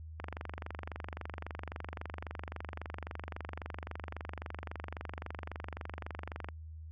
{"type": "click train", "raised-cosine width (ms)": 0.5, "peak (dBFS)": -25, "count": 150, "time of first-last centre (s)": [0.2, 6.487], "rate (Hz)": 23.7, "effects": ["added 79 Hz sine -44 dBFS peak until 6.91 s"]}